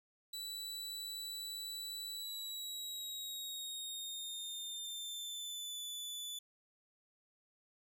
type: tone with pitch glide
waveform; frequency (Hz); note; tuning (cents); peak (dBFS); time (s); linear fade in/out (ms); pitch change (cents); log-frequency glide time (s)
sawtooth; 3951 to 3480; B7 to A7; 0 to -20; -39; 0.33-6.39; 5; -220; 2.11-5.8
effects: 13-bit